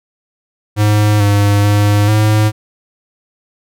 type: tone with pitch steps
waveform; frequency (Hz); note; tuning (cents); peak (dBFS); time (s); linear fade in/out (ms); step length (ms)
square; 105.2 / 101.9 / 103.1 / 107.2; G#2 / G#2 / G#2 / A2; +23 / -32 / -12 / -45; -9; 0.76-2.52; 50; 440
effects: none